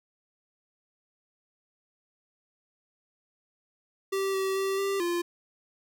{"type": "tone with pitch steps", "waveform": "square", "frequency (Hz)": [388.8, 384.4, 387.9, 393.8, 346.7], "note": ["G4", "G4", "G4", "G4", "F4"], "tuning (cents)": [-14, -34, -18, 8, -13], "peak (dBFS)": -27, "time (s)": [4.12, 5.22], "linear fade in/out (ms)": 10, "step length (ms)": 220, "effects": []}